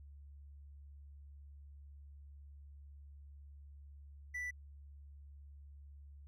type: tone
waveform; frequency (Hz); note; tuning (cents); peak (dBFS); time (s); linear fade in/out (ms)
triangle; 1975; B6; 0; -37; 4.34-4.51; 10
effects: added 71 Hz sine -52 dBFS peak until 6.27 s